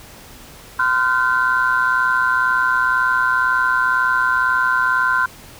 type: tone cluster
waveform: sine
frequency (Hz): 1027 / 1405 / 1527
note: C6 / F6 / G6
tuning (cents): -33 / +10 / -46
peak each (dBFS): -18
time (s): 0.79-5.26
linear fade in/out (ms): 5
effects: tanh soft clip ceiling -6 dBFS + pink hiss -41 dBFS RMS until 5.59 s